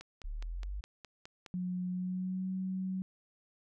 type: click train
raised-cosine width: 0.2 ms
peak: -30 dBFS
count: 8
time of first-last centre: 0.01-1.462 s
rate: 4.82 Hz
type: linear sweep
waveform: sine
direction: up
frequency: 34.55 to 51.4 Hz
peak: -36 dBFS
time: 0.24-0.81 s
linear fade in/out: 10 ms
type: tone with pitch glide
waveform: sine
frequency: 181.1 to 187.7 Hz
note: F#3 to F#3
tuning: -37 to +25 cents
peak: -33 dBFS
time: 1.54-3.02 s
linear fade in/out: 0 ms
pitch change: +62 cents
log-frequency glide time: 1.89-2.49 s
effects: none